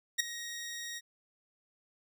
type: tone with ADSR envelope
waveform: 15% pulse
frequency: 1881 Hz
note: A#6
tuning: 15 cents sharp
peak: -17 dBFS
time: 0.18-1.01 s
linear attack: 20 ms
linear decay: 8 ms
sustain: -16 dB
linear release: 37 ms
effects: none